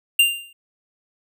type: tone with exponential decay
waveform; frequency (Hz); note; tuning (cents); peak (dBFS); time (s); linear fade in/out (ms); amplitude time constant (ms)
square; 2789; F7; -3; -10; 0.19-0.53; 5; 73
effects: none